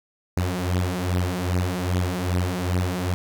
sawtooth beating tone pair, 89.1 / 91.6 Hz, F2 / F#2, +35 / -17 cents, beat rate 2.5 Hz, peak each -21 dBFS, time 0.37-3.14 s, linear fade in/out 0 ms, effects none

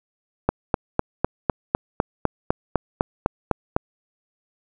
click train, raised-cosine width 1 ms, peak -3 dBFS, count 14, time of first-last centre 0.49-3.765 s, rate 3.97 Hz, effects none

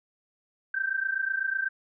sine tone pair together, 1550 / 1578 Hz, G6 / G6, -20 / +11 cents, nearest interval unison, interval 31 cents, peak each -29 / -29 dBFS, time 0.74-1.69 s, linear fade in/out 5 ms, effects none

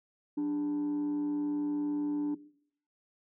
sine tone with frequency modulation, 293.7 Hz, D4, in tune, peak -26 dBFS, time 0.37-2.35 s, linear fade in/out 10 ms, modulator 113 Hz, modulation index 0.21, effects noise-tail reverb RT60 0.6 s tail -19 dB re dry + tanh soft clip ceiling -28 dBFS

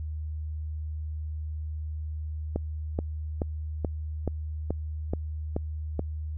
click train, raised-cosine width 2 ms, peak -15 dBFS, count 9, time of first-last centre 2.56-5.993 s, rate 2.33 Hz, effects added 77 Hz sine -31 dBFS peak until 6.37 s

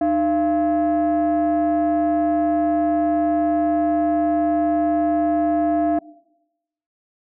sine tone pair together, 304.7 / 684 Hz, D#4 / F5, -36 / -36 cents, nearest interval octave + major second, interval 1400 cents, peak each -17 dBFS, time 0.01-5.99 s, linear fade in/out 5 ms, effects noise-tail reverb RT60 0.9 s tail -21 dB re dry + tanh soft clip ceiling -13 dBFS

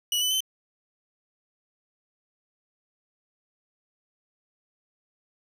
sawtooth tone with pitch steps, 2937 / 3000 / 3065 Hz, F#7 / F#7 / G7, -13 / +23 / -40 cents, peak -20 dBFS, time 0.12-0.405 s, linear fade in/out 2 ms, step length 95 ms, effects none

